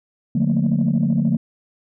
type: chord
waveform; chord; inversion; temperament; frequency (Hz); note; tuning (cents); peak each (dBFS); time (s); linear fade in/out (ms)
sine; Bb major seventh; first; equal with one note detuned; 146.83 / 178.9 / 220 / 233.1; D3 / F3 / A3 / Bb3; 0 / +42 / 0 / 0; -20; 0.35-1.37; 5
effects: tanh soft clip ceiling -10 dBFS